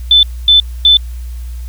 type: tone bursts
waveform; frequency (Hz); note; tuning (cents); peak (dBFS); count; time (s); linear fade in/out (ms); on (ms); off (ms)
sine; 3520; A7; 0; -3; 3; 0.11-0.97; 2; 120; 250
effects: added 60 Hz sine -21 dBFS peak until 1.68 s + white hiss -44 dBFS RMS until 1.68 s